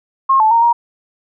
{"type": "tone with pitch steps", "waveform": "sine", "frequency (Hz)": [1074, 872, 925, 942], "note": ["C6", "A5", "A#5", "A#5"], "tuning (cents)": [45, -16, -14, 18], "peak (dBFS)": -8, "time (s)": [0.29, 0.73], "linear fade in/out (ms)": 10, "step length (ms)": 110, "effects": []}